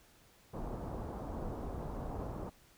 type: low-pass noise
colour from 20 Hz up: pink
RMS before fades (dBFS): -41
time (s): 0.53-2.5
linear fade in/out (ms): 10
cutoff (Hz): 1000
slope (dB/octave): 24
effects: pink hiss -64 dBFS RMS until 2.77 s